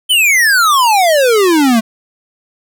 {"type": "exponential sweep", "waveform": "square", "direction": "down", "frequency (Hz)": [3136, 214.8], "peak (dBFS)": -8, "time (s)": [0.09, 1.81], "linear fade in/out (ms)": 20, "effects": []}